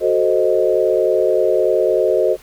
sine chord, F# diminished seventh, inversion none, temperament equal, 370 / 440 / 523.3 / 622.3 Hz, F#4 / A4 / C5 / Eb5, 0 / 0 / 0 / 0 cents, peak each -18 dBFS, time 0-2.37 s, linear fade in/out 50 ms, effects pink hiss -45 dBFS RMS until 2.42 s

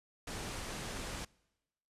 pink low-pass noise, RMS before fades -42 dBFS, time 0.27-1.25 s, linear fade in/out 5 ms, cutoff 10000 Hz, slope 24 dB/octave, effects noise-tail reverb RT60 1.0 s tail -25 dB re dry + resampled to 32000 Hz

